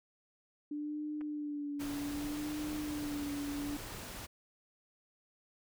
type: tone with vibrato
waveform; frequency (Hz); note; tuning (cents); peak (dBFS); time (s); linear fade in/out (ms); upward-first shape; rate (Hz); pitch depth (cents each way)
sine; 294; D4; +2; -36; 0.71-3.77; 5; sine; 0.64; 41
type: clicks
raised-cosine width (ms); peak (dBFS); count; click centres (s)
0.5; -39; 2; 1.21 / 1.214
type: noise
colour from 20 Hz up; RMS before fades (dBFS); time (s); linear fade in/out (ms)
pink; -45; 1.79-4.27; 20
effects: none